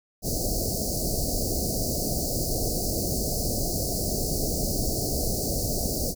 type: band-stop noise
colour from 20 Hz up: pink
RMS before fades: -27 dBFS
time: 0.22-6.15 s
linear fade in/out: 50 ms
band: 730 to 4400 Hz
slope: 96 dB/octave
effects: none